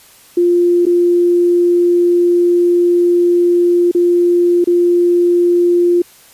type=tone with dropouts; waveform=sine; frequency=349.6 Hz; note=F4; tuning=2 cents sharp; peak=-8 dBFS; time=0.37-6.02 s; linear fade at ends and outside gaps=5 ms; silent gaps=0.855-0.865 / 3.914-3.948 / 4.643-4.672 s; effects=white hiss -44 dBFS RMS until 6.33 s + resampled to 32000 Hz